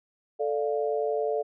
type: chord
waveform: sine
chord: D minor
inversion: second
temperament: equal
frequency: 440 / 587.3 / 698.5 Hz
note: A4 / D5 / F5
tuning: 0 / 0 / 0 cents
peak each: -27 / -30 / -32 dBFS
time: 0.39-1.43 s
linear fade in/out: 20 ms
effects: none